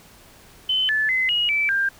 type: tone with pitch steps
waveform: sine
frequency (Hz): 3047 / 1737 / 2043 / 2891 / 2318 / 1592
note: G7 / A6 / C7 / F#7 / D7 / G6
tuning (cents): -50 / -23 / -42 / -41 / -23 / +26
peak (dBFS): -18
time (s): 0.69-1.89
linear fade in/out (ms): 5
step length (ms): 200
effects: pink hiss -49 dBFS RMS until 1.99 s